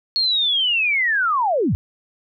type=linear sweep; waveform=sine; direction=down; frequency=4340 to 65.41 Hz; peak=-16 dBFS; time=0.16-1.75 s; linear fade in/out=0 ms; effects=none